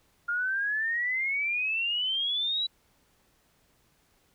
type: exponential sweep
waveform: sine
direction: up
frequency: 1401 to 3951 Hz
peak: -26 dBFS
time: 0.28-2.67 s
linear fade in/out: 10 ms
effects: pink hiss -67 dBFS RMS until 4.34 s